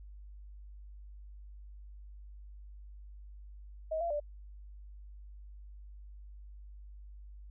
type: tone with pitch steps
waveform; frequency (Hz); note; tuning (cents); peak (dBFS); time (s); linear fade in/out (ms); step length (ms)
sine; 634 / 681 / 589; D#5 / F5 / D5; +32 / -44 / +5; -31; 3.91-4.201; 10; 97
effects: added 50 Hz sine -47 dBFS peak until 7.5 s